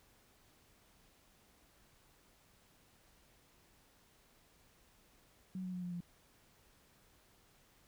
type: tone with pitch steps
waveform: sine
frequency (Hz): 186.3 / 183.21 / 180.16 / 177.17 / 174.23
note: F#3 / F#3 / F#3 / F3 / F3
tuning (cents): +12 / -17 / -46 / +25 / -4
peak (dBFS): -39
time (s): 5.55-6.005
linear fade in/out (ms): 2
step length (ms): 91
effects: pink hiss -68 dBFS RMS until 7.87 s